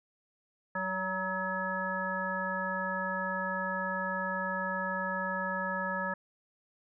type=harmonic tone with a mistuned harmonic; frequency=188.2 Hz; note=F#3; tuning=30 cents sharp; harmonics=1 / 3 / 5 / 7 / 9; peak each=-39 / -38 / -37 / -38 / -35 dBFS; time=0.75-6.14 s; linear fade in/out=5 ms; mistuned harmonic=7; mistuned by=-38 cents; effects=none